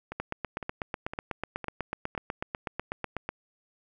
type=two click trains; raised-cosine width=0.5 ms; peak=-16 / -21 dBFS; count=26 / 5; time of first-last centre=0.2-3.29 / 0.12-2.15 s; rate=8.09 / 1.97 Hz; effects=none